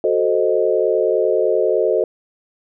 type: chord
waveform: sine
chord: F# diminished seventh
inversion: none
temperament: equal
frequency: 370 / 440 / 523.3 / 622.3 Hz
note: F#4 / A4 / C5 / Eb5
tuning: 0 / 0 / 0 / 0 cents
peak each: -20 / -18 / -20 / -20 dBFS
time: 0.04-2.04 s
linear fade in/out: 2 ms
effects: none